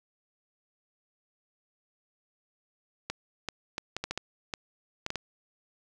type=clicks; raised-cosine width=0.2 ms; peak=-15 dBFS; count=11; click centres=3.1 / 3.487 / 3.781 / 3.966 / 4.04 / 4.11 / 4.176 / 4.538 / 5.064 / 5.104 / 5.157 s; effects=none